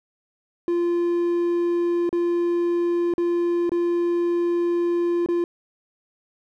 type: tone with dropouts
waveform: triangle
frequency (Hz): 345.9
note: F4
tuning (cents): -17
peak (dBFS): -17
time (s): 0.68-5.44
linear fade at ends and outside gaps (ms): 1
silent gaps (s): 2.092-2.128 / 3.138-3.18 / 3.694-3.718 / 5.261-5.287
effects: none